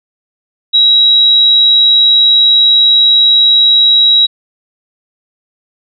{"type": "tone", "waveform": "sine", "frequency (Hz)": 3860, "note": "B7", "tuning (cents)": -40, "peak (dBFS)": -4, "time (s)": [0.73, 4.27], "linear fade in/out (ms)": 20, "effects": []}